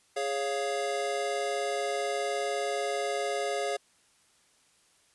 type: chord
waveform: square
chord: Db major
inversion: second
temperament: equal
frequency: 415.3 / 554.4 / 698.5 Hz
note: Ab4 / Db5 / F5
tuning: 0 / 0 / 0 cents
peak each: -34 dBFS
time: 0.16-3.77 s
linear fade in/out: 10 ms
effects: white hiss -65 dBFS RMS until 5.14 s + resampled to 24000 Hz